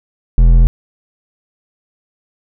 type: tone with hard clipping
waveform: sine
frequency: 42 Hz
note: E1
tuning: 33 cents sharp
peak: -6 dBFS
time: 0.38-0.67 s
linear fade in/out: 0 ms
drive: 8 dB
effects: none